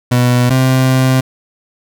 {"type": "tone pair in turn", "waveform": "30% pulse", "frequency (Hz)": [123.3, 130.31], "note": ["B2", "C3"], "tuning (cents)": [-2, -7], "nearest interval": "minor second", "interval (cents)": 95, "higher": "second", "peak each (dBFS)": -6, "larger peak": "neither", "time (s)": [[0.11, 0.5], [0.5, 1.21]], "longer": "second", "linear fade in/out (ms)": 10, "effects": []}